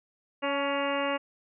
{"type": "harmonic tone with a mistuned harmonic", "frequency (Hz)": 280, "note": "C#4", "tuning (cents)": 18, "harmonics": [1, 2, 3, 4, 5, 6, 7, 8, 9, 10], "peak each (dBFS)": [-34, -30, -36, -34, -39, -41, -39, -41, -43, -37], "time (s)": [0.42, 1.18], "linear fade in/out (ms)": 20, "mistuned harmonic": 3, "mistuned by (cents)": 31, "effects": []}